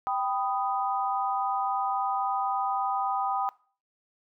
sine chord, G augmented, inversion none, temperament equal with one note detuned, 784 / 992.3 / 1244.5 Hz, G5 / B5 / D#6, 0 / +8 / 0 cents, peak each -28 / -32 / -31 dBFS, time 0.07-3.49 s, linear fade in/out 0 ms, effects noise-tail reverb RT60 0.4 s tail -21 dB re dry

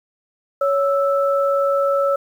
sine tone pair together, 557.7 / 1318.5 Hz, C#5 / E6, +10 / 0 cents, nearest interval octave + minor third, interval 1490 cents, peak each -16 / -21 dBFS, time 0.61-2.16 s, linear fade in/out 5 ms, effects 8-bit

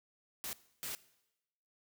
white noise bursts at uneven times, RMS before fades -41 dBFS, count 2, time 0.44-0.53 / 0.83-0.95 s, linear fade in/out 0 ms, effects noise-tail reverb RT60 0.9 s tail -19 dB re dry

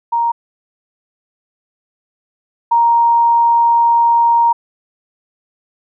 sine tone pair in turn, 935 / 935 Hz, A#5 / A#5, +5 / +5 cents, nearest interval unison, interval 0 cents, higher neither, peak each -12 / -8 dBFS, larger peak second, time 0.12-0.32 / 2.71-4.53 s, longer second, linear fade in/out 10 ms, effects none

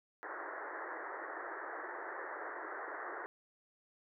white band-pass noise, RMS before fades -44 dBFS, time 0.23-3.26 s, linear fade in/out 0 ms, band 310 to 1900 Hz, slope 96 dB/octave, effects none

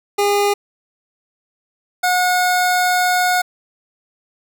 25% pulse tone pair in turn, 407.1 / 725.4 Hz, G#4 / F#5, -35 / -34 cents, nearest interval minor seventh, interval 1001 cents, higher second, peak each -10 dBFS, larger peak neither, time 0.18-0.54 / 2.03-3.42 s, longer second, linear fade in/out 10 ms, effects none

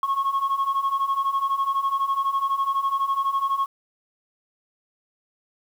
sine beating tone pair, 1086 / 1098 Hz, C#6 / C#6, -36 / -17 cents, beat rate 12 Hz, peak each -24 / -21 dBFS, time 0.03-3.66 s, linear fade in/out 2 ms, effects tanh soft clip ceiling -17 dBFS + 8-bit

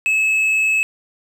sine tone with hard clipping, 2591 Hz, E7, 30 cents flat, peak -15 dBFS, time 0.06-0.83 s, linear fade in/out 0 ms, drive 3 dB, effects none

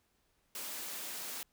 white high-pass noise, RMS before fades -42 dBFS, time 0.55-1.43 s, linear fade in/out 2 ms, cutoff 190 Hz, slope 24 dB/octave, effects pink hiss -75 dBFS RMS until 1.52 s

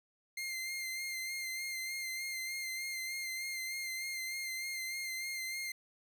sawtooth tone with vibrato, 2100 Hz, C7, 6 cents sharp, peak -34 dBFS, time 0.37-5.72 s, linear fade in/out 5 ms, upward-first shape sine, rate 3.3 Hz, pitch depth 28 cents each way, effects none

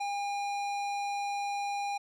triangle tone with hard clipping, 808 Hz, G#5, 48 cents flat, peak -33 dBFS, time 0-1.98 s, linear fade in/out 10 ms, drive 18 dB, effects none

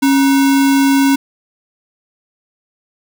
sine tone with sample-and-hold, 274.2 Hz, C#4, 19 cents flat, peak -8 dBFS, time 0.02-1.16 s, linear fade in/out 10 ms, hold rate 1225 Hz, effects none

